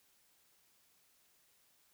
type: silence
effects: white hiss -71 dBFS RMS until 1.93 s